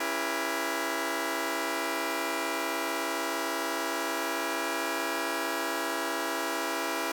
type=chord; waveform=10% pulse; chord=C# diminished seventh; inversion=none; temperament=just; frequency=277.2 / 332.6 / 399.1 / 479 Hz; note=C#4 / E4 / G4 / Bb4; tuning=0 / +16 / +31 / +47 cents; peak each=-28 / -24 / -29 / -27 dBFS; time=0-7.12 s; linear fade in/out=5 ms; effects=none